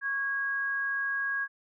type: tone pair together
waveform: sine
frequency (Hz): 1108.7 / 1643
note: C#6 / G#6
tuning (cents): 0 / -19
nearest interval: perfect fifth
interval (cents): 681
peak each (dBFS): -39 / -28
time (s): 0.01-1.48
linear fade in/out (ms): 50
effects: none